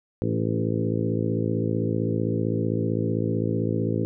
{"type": "harmonic tone with a mistuned harmonic", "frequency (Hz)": 55.6, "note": "A1", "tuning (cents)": 19, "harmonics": [2, 3, 4, 5, 6, 7, 8, 9], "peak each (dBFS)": [-27, -29, -30, -31, -32, -32, -33, -34], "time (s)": [0.22, 4.05], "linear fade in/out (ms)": 0, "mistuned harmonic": 6, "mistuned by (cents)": -21, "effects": []}